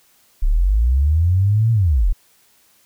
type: linear two-way sweep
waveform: sine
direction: up then down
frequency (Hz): 31 to 116.54 to 31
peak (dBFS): -12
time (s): 0.42-2.13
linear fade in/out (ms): 10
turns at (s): 1.72
effects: white hiss -56 dBFS RMS until 2.85 s